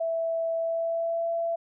sine tone with pitch glide, 659.3 to 671.2 Hz, E5 to E5, 0 to +31 cents, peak -25 dBFS, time 0-1.56 s, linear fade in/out 10 ms, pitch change +31 cents, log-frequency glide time 0.56-1.31 s, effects none

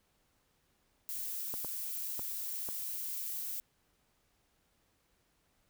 violet noise, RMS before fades -39 dBFS, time 1.09-3.6 s, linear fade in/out 0 ms
clicks, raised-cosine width 1 ms, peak -29 dBFS, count 4, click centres 1.54 / 1.647 / 2.194 / 2.688 s
effects pink hiss -74 dBFS RMS until 5.69 s

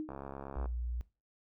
sine tone with exponential decay, 310 Hz, D#4, 6 cents flat, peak -32 dBFS, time 0-0.18 s, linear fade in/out 0 ms, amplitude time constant 39 ms
click train, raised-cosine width 1 ms, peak -29 dBFS, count 40, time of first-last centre 0.09-0.658 s, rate 68.7 Hz
sine tone, 59.8 Hz, A#1, 45 cents sharp, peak -34 dBFS, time 0.56-1.01 s, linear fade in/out 0 ms
effects noise-tail reverb RT60 0.3 s tail -19 dB re dry

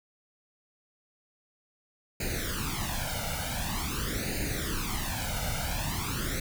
pink noise with flanger, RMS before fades -32 dBFS, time 2.2-6.4 s, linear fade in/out 5 ms, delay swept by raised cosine 0.44 to 1.39 ms, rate 0.46 Hz, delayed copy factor +0.85, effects none

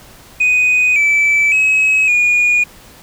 sine tone with pitch steps, 2492 / 2313 / 2558 / 2443 Hz, D#7 / D7 / D#7 / D#7, +2 / -27 / +47 / -32 cents, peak -7 dBFS, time 0.4-2.64 s, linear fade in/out 10 ms, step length 560 ms, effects tanh soft clip ceiling -8 dBFS + pink hiss -41 dBFS RMS until 3.02 s

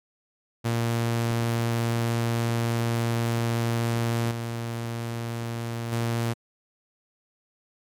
sawtooth tone with level steps, 116.54 Hz, A#2, in tune, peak -19 / -25 / -20 dBFS, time 0.64-6.34 s, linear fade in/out 20 ms, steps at 4.31 / 5.92 s, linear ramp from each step 5 ms, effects MP3 96 kbps

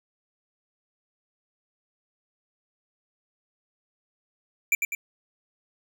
square tone with echo, 2349 Hz, D7, in tune, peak -19 dBFS, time 4.72-4.75 s, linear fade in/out 2 ms, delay 100 ms, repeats 2, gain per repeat -5 dB, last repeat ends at 4.95 s, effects none

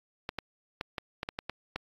clicks, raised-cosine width 0.3 ms, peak -17 dBFS, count 9, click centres 0.291 / 0.387 / 0.811 / 0.982 / 1.231 / 1.289 / 1.389 / 1.496 / 1.76 s, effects AAC 32 kbps

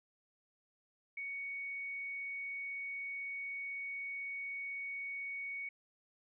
sine tone, 2231 Hz, C#7, 11 cents sharp, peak -39 dBFS, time 1.17-5.69 s, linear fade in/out 5 ms, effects none

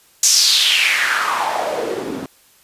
white noise with band-pass filter sweep, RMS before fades -17 dBFS, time 0.23-2.26 s, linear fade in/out 2 ms, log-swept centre 6600 to 240 Hz, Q 3.9, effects white hiss -52 dBFS RMS until 2.63 s + resampled to 32000 Hz

